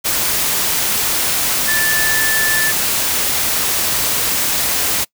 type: tone in noise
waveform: sine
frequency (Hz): 1753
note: A6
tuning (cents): -7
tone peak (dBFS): -16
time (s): 1.67-2.72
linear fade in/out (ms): 20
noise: white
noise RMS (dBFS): -17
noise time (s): 0.04-5.05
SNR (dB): -2
effects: noise-tail reverb RT60 0.1 s tail -24 dB re dry